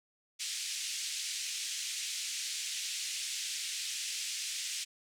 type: band-pass noise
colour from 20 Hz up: white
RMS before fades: -38 dBFS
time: 0.39-4.85 s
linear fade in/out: 20 ms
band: 2300 to 8000 Hz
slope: 24 dB/octave
effects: none